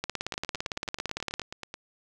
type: two click trains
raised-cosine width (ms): 0.2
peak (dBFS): -13 / -20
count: 25 / 14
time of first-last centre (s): 0.04-1.396 / 0.34-1.741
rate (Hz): 17.7 / 9.28
effects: none